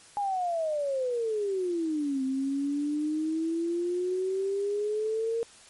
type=exponential two-way sweep; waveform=sine; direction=down then up; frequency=830.6 to 261.6 to 464.3 Hz; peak=-26 dBFS; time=0.17-5.43 s; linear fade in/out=0 ms; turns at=2.23 s; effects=white hiss -53 dBFS RMS until 5.69 s + MP3 48 kbps